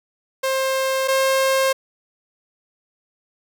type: tone pair in turn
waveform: sawtooth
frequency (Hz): 530 / 533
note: C5 / C5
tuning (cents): +22 / +32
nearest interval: unison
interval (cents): 10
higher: second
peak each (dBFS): -15 / -12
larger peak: second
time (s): 0.43-1.08 / 1.08-1.73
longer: neither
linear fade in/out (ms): 10
effects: none